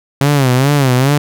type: tone with vibrato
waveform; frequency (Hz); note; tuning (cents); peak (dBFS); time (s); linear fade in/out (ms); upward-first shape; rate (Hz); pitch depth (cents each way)
sawtooth; 135.1; C#3; -44; -5; 0.21-1.18; 2; sine; 2.4; 140
effects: none